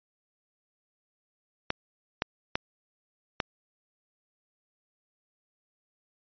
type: clicks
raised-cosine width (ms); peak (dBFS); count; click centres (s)
0.3; -10; 4; 1.704 / 2.221 / 2.555 / 3.402
effects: resampled to 11025 Hz